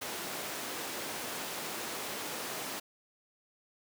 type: high-pass noise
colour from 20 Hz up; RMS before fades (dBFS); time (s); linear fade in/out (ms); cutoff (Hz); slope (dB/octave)
pink; -39; 0.01-2.8; 10; 290; 12
effects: none